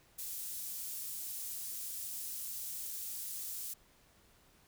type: high-pass noise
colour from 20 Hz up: pink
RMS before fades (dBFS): -42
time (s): 0.18-3.74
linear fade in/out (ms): 10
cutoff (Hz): 9300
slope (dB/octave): 12
effects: pink hiss -66 dBFS RMS until 4.67 s